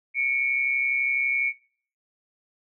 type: tone pair together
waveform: sine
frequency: 2217 / 2349 Hz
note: C#7 / D7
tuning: 0 / 0 cents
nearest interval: minor second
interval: 100 cents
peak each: -23 / -27 dBFS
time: 0.14-1.53 s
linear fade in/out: 50 ms
effects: noise-tail reverb RT60 0.5 s tail -22 dB re dry